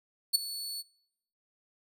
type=tone with ADSR envelope; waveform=sawtooth; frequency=4433 Hz; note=C#8; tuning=1 cent flat; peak=-16 dBFS; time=0.33-0.83 s; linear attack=21 ms; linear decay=12 ms; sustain=-17 dB; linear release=30 ms; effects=noise-tail reverb RT60 0.9 s tail -26 dB re dry